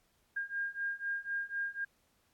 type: beating tone pair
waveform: sine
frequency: 1611 / 1615 Hz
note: G6 / G#6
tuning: +47 / -49 cents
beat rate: 4 Hz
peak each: -38 / -37 dBFS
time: 0.36-1.85 s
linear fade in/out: 10 ms
effects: pink hiss -73 dBFS RMS until 2.33 s + AAC 64 kbps